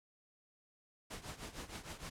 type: noise with tremolo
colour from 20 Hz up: pink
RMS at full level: -44 dBFS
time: 1.1-2.1 s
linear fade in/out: 10 ms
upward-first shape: triangle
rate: 6.5 Hz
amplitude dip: 85%
effects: low-pass 10000 Hz 12 dB/octave